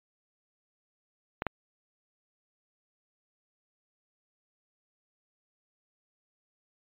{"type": "clicks", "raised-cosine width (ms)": 0.5, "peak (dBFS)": [-15, -13], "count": 2, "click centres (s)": [1.421, 1.467], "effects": ["resampled to 8000 Hz"]}